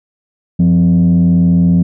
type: tone with frequency modulation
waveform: sine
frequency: 174.61 Hz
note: F3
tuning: in tune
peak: -5 dBFS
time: 0.59-1.83 s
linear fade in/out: 10 ms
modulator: 81.2 Hz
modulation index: 0.57
effects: tanh soft clip ceiling -4 dBFS